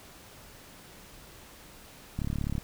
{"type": "click train", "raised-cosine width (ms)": 5, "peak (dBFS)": -19, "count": 15, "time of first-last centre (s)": [2.19, 2.581], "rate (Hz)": 35.8, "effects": ["pink hiss -51 dBFS RMS until 2.63 s"]}